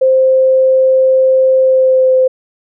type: tone with pitch glide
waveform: sine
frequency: 523.3 to 517.3 Hz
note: C5 to C5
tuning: 0 to -20 cents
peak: -6 dBFS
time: 0.01-2.28 s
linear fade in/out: 10 ms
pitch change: -20 cents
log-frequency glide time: 1.6-2.16 s
effects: none